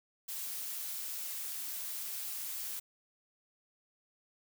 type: noise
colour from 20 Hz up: blue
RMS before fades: -40 dBFS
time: 0.28-2.8 s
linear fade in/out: 10 ms
effects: none